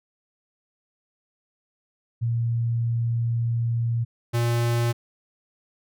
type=tone pair in turn; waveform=sine / square; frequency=116.8 / 118.29 Hz; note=A#2 / A#2; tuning=+4 / +26 cents; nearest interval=unison; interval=22 cents; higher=second; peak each=-21 dBFS; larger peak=neither; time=2.21-4.05 / 4.33-4.93 s; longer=first; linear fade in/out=20 ms; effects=none